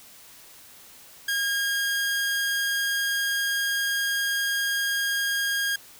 sawtooth tone, 1625 Hz, G#6, 38 cents flat, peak -20 dBFS, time 1.28-5.76 s, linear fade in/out 5 ms, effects white hiss -49 dBFS RMS until 5.99 s

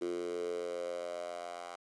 10% pulse tone with high-pass filter sweep, 87.31 Hz, F2, in tune, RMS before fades -39 dBFS, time 0.01-1.76 s, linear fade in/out 10 ms, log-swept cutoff 350 to 800 Hz, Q 6.3, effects resampled to 22050 Hz + 11-bit

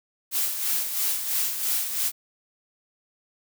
blue noise with tremolo, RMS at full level -24 dBFS, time 0.31-2.12 s, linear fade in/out 50 ms, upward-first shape sine, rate 3 Hz, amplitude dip 55%, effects none

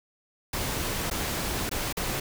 pink noise with dropouts, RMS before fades -30 dBFS, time 0.53-2.2 s, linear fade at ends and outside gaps 5 ms, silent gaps 1.101-1.111 / 1.694-1.713 / 1.927-1.969 s, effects none

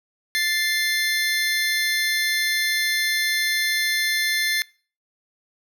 25% pulse tone pair together, 1760 / 2093 Hz, A6 / C7, 0 / 0 cents, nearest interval minor third, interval 300 cents, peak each -19 dBFS, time 0.35-4.62 s, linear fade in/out 0 ms, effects noise-tail reverb RT60 0.4 s tail -24 dB re dry

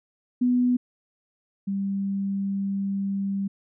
sine tone pair in turn, 247.5 / 196.89 Hz, B3 / G3, +4 / +8 cents, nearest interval major third, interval 396 cents, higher first, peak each -18 / -24 dBFS, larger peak first, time 0.41-0.77 / 1.67-3.48 s, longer second, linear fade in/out 10 ms, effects none

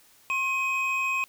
triangle tone pair together, 1072 / 2521 Hz, C6 / D#7, +42 / +22 cents, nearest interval octave + minor third, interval 1480 cents, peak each -28 / -24 dBFS, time 0.3-1.24 s, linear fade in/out 0 ms, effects white hiss -58 dBFS RMS until 1.28 s

